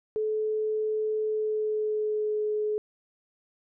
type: tone with pitch glide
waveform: sine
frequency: 431.6 to 424.4 Hz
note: A4 to G#4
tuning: -33 to +38 cents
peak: -25 dBFS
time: 0.16-2.78 s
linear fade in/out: 0 ms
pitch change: -29 cents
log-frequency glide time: 1.24-2.44 s
effects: none